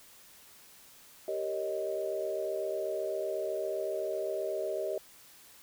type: chord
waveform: sine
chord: Eb dominant seventh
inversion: first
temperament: equal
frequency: 392 / 466.2 / 554.4 / 622.3 Hz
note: G4 / Bb4 / Db5 / Eb5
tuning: 0 / 0 / 0 / 0 cents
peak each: -36 / -40 / -40 / -34 dBFS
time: 1.28-4.98 s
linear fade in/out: 2 ms
effects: white hiss -56 dBFS RMS until 5.62 s